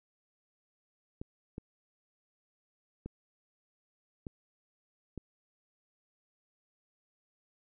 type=clicks; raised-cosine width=3 ms; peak=-27 dBFS; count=5; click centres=1.215 / 1.581 / 3.06 / 4.268 / 5.177 s; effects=none